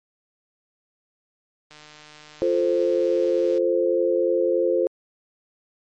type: click train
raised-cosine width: 0.2 ms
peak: -28 dBFS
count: 283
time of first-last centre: 1.71-3.578 s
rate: 151 Hz
type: chord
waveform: sine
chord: F major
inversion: none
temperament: equal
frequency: 349.2 / 440 / 523.3 Hz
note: F4 / A4 / C5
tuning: 0 / 0 / 0 cents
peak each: -22 / -24 / -21 dBFS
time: 2.42-4.87 s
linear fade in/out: 0 ms
effects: MP3 48 kbps